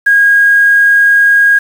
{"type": "tone with quantisation", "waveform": "sine", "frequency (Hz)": 1635, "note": "G#6", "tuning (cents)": -28, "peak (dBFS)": -4, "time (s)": [0.06, 1.59], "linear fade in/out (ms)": 10, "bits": 5, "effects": []}